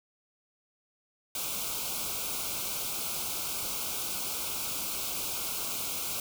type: band-stop noise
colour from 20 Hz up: white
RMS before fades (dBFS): -34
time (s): 1.35-6.2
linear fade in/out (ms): 2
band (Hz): 1500 to 2200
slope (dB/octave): 96
effects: none